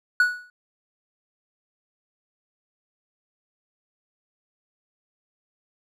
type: tone with exponential decay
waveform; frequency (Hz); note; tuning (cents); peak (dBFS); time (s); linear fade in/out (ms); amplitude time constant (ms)
triangle; 1469; F#6; -13; -11; 0.2-0.5; 2; 64
effects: none